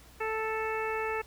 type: harmonic tone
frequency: 440 Hz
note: A4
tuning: in tune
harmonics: 1 / 2 / 3 / 4 / 5 / 6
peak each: -33 / -36 / -38 / -39 / -40 / -41 dBFS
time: 0.2-1.22 s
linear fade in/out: 10 ms
effects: added 60 Hz sine -56 dBFS peak until 1.26 s + pink hiss -56 dBFS RMS until 1.26 s